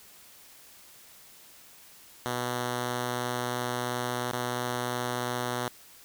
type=tone with dropouts; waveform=5% pulse; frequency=122.9 Hz; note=B2; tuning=8 cents flat; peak=-18 dBFS; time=2.26-5.68 s; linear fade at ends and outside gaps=0 ms; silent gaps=4.315-4.331 s; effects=white hiss -53 dBFS RMS until 6.04 s

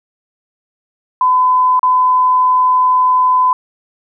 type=tone with dropouts; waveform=sine; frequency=1011 Hz; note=B5; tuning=40 cents sharp; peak=-8 dBFS; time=1.21-3.53 s; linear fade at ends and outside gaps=2 ms; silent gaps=1.794-1.83 s; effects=none

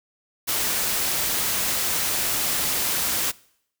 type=noise; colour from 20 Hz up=white; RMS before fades=-24 dBFS; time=0.47-3.32 s; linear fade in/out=20 ms; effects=noise-tail reverb RT60 0.7 s tail -23 dB re dry

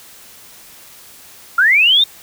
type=linear sweep; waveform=sine; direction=up; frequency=1349 to 3720 Hz; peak=-8 dBFS; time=1.58-2.04 s; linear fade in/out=5 ms; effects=white hiss -41 dBFS RMS until 2.22 s

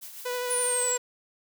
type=noise with tremolo; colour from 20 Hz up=blue; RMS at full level=-40 dBFS; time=0.01-0.93 s; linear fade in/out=20 ms; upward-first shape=triangle; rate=6.7 Hz; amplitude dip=55%
type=tone with vibrato; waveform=sawtooth; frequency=493.9 Hz; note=B4; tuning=in tune; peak=-25 dBFS; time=0.25-0.98 s; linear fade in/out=10 ms; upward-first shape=triangle; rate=12 Hz; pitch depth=18 cents each way
type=exponential sweep; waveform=sine; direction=down; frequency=9830 to 7459 Hz; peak=-25 dBFS; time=0.5-0.97 s; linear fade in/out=10 ms
effects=none

